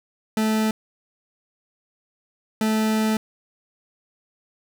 40% pulse tone bursts at uneven times, 218.2 Hz, A3, 14 cents flat, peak -18 dBFS, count 2, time 0.37-0.71 / 2.61-3.17 s, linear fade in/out 2 ms, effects none

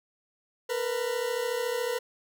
40% pulse tone pair together, 460.3 / 494.1 Hz, A#4 / B4, -22 / +1 cents, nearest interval minor second, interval 123 cents, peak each -31 / -29 dBFS, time 0.69-1.99 s, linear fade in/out 10 ms, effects none

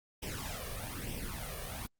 pink noise with flanger, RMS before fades -40 dBFS, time 0.22-1.87 s, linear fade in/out 10 ms, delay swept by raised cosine 0.35 to 1.75 ms, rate 1.1 Hz, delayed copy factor +0.75, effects Opus 48 kbps

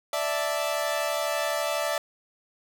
sawtooth chord, D suspended second, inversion none, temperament equal, 587.3 / 659.3 / 880 Hz, D5 / E5 / A5, 0 / 0 / 0 cents, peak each -25 / -25 / -31 dBFS, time 0.13-1.98 s, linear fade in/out 2 ms, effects none

